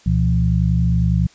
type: tone cluster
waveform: sine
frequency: 69.6 / 121.4 / 171.4 Hz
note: C#2 / B2 / F3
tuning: +8 / -29 / -32 cents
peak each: -18 dBFS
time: 0.06-1.27 s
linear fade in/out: 5 ms
effects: white hiss -50 dBFS RMS until 1.34 s + resampled to 16000 Hz